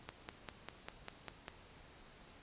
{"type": "click train", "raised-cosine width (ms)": 0.3, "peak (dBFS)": -27, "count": 8, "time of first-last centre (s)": [0.09, 1.482], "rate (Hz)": 5.03, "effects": ["pink hiss -59 dBFS RMS until 2.42 s", "resampled to 8000 Hz"]}